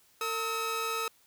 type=tone pair together; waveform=sawtooth; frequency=454.2 / 1284.7 Hz; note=A#4 / E6; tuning=-45 / -45 cents; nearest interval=octave + tritone; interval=1800 cents; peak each=-32 / -28 dBFS; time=0.21-1.08 s; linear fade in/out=2 ms; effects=white hiss -64 dBFS RMS until 1.26 s